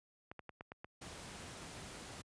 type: clicks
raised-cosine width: 0.5 ms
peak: -32 dBFS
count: 6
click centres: 0.315 / 0.393 / 0.493 / 0.609 / 0.719 / 0.845 s
type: noise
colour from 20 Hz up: pink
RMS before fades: -49 dBFS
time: 1.01-2.22 s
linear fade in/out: 10 ms
effects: high-pass 60 Hz 12 dB/octave + resampled to 22050 Hz